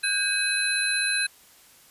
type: tone cluster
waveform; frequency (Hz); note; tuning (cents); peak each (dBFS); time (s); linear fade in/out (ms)
sine; 1517 / 1613 / 2551 / 4046 / 10640; F#6 / G6 / D#7 / B7 / E9; +43 / +49 / +43 / +41 / +15; -32 / -28 / -28 / -28 / -29; 0.03-1.27; 10
effects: white hiss -54 dBFS RMS until 1.9 s + resampled to 32000 Hz